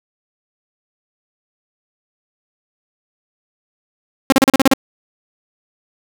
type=tone bursts; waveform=sawtooth; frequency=268.2 Hz; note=C4; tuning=43 cents sharp; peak=-3 dBFS; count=8; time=4.3-4.736 s; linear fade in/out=2 ms; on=23 ms; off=36 ms; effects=none